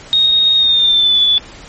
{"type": "tone with pitch glide", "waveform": "sine", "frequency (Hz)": [3729, 3459], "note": ["A#7", "A7"], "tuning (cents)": [0, -30], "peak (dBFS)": -8, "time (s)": [0.13, 1.38], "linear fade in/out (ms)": 0, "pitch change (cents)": -130, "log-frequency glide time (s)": [0.57, 1.2], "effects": ["pink hiss -36 dBFS RMS until 1.68 s", "MP3 32 kbps"]}